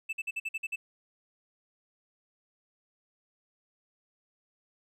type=tone bursts; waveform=triangle; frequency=2637 Hz; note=E7; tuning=in tune; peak=-29 dBFS; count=8; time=0.09-0.76 s; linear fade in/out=10 ms; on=40 ms; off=50 ms; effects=none